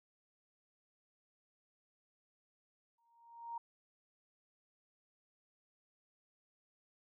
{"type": "tone with exponential growth", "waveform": "sine", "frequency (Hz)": 932.3, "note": "A#5", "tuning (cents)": 0, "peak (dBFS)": -38, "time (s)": [2.98, 3.58], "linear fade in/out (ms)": 5, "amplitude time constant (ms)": 130, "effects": []}